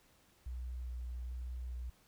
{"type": "tone with vibrato", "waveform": "sine", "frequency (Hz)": 61.5, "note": "B1", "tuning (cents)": -7, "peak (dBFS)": -39, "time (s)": [0.46, 1.9], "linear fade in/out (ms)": 5, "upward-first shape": "square", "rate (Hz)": 1.2, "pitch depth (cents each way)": 11, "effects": ["pink hiss -68 dBFS RMS until 2.07 s"]}